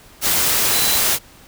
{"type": "tone in noise", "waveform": "sine", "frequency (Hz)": 4007, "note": "B7", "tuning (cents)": 24, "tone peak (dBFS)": -23, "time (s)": [0.7, 1.01], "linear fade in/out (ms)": 50, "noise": "white", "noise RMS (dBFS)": -17, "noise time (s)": [0.21, 1.19], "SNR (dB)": -9, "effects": ["pink hiss -46 dBFS RMS until 1.47 s"]}